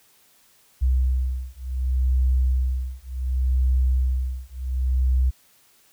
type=beating tone pair; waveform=sine; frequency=63.6 / 64.28 Hz; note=C2 / C2; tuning=-48 / -30 cents; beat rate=0.68 Hz; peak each=-22 dBFS; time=0.81-5.31 s; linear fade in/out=20 ms; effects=white hiss -58 dBFS RMS until 5.92 s